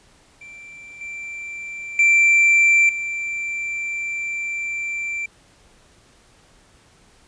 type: tone with level steps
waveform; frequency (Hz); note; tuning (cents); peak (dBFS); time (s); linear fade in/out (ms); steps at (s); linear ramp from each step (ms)
triangle; 2349; D7; 0; -36 / -28 / -10 / -22; 0.41-5.26; 5; 1.01 / 1.99 / 2.89; 2
effects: pink hiss -54 dBFS RMS until 7.27 s + resampled to 22050 Hz